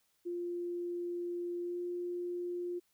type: tone with pitch glide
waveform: sine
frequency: 349.2 to 352.4 Hz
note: F4 to F4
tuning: 0 to +16 cents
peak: -35 dBFS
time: 0.25-2.8 s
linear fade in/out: 20 ms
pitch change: +16 cents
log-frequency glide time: 1.62-1.8 s
effects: white hiss -75 dBFS RMS until 2.93 s